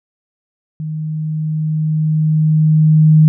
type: tone with level ramp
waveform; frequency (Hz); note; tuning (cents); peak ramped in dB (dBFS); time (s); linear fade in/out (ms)
sine; 155.56; D#3; 0; -20 to -4; 0.8-3.28; 0
effects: none